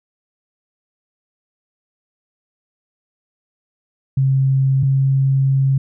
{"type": "tone pair in turn", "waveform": "sine", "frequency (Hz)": [134.3, 135.23], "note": ["C3", "C#3"], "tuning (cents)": [46, -43], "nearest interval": "unison", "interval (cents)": 11, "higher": "second", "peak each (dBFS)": -12, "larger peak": "neither", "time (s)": [[4.17, 4.83], [4.83, 5.78]], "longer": "second", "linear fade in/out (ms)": 5, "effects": []}